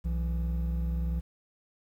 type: tone pair together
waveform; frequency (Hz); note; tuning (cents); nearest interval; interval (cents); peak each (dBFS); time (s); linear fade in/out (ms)
triangle; 62.6 / 167.12; B1 / E3; +24 / +24; octave + perfect fourth; 1700; -26 / -33; 0.04-1.21; 20
effects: 10-bit